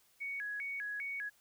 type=tone with vibrato; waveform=sine; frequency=1931 Hz; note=B6; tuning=39 cents flat; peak=-37 dBFS; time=0.2-1.3 s; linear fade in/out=20 ms; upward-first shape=square; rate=2.5 Hz; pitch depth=250 cents each way; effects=white hiss -69 dBFS RMS until 1.4 s